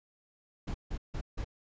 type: noise bursts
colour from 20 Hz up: brown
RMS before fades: -35 dBFS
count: 4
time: 0.67-1.446 s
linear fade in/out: 10 ms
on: 74 ms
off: 160 ms
effects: resampled to 16000 Hz